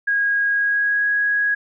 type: tone with pitch glide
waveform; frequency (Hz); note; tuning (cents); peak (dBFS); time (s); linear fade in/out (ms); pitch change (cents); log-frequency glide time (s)
sine; 1640 to 1659.1; G#6 to G#6; -22 to -2; -16; 0.07-1.55; 10; +20; 0.49-1.08
effects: none